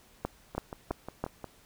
two click trains, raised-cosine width 1 ms, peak -16 / -24 dBFS, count 4 / 6, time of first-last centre 0.25-1.24 / 0.55-1.443 s, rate 3.03 / 5.6 Hz, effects pink hiss -60 dBFS RMS until 1.65 s

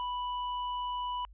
triangle tone with tanh clipping, 987.8 Hz, B5, in tune, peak -34 dBFS, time 0-1.25 s, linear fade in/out 0 ms, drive 15 dB, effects added 50 Hz sine -51 dBFS peak until 1.33 s + resampled to 8000 Hz

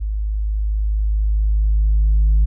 sine tone with level ramp, 52.3 Hz, G#1, 13 cents sharp, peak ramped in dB -19 to -8 dBFS, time 0-2.46 s, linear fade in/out 20 ms, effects tanh soft clip ceiling -9 dBFS

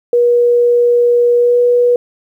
sine tone with pitch glide, 480.8 to 486.1 Hz, B4 to B4, -46 to -28 cents, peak -7 dBFS, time 0.13-1.96 s, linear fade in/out 2 ms, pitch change +18 cents, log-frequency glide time 1.37-1.59 s, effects 8-bit

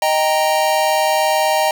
square chord, Eb major, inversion none, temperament equal, 622.3 / 784 / 932.3 Hz, Eb5 / G5 / Bb5, 0 / 0 / 0 cents, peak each -18 / -19 / -20 dBFS, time 0.02-1.71 s, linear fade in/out 2 ms, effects none

